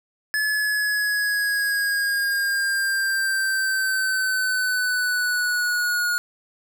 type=exponential sweep; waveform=square; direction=down; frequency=1718 to 1439 Hz; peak=-21 dBFS; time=0.34-6.18 s; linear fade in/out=0 ms; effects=8-bit